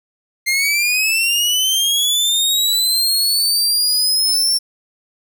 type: linear sweep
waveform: sawtooth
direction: up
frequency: 2093 to 5460 Hz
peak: -11 dBFS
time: 0.46-4.59 s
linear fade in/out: 20 ms
effects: none